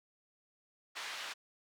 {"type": "band-pass noise", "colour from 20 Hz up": "pink", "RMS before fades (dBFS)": -43, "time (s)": [0.95, 1.34], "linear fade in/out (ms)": 20, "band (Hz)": [1200, 4800], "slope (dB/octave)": 12, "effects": []}